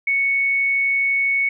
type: tone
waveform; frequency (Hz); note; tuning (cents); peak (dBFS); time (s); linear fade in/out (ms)
sine; 2217; C#7; 0; -16; 0.07-1.49; 5
effects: none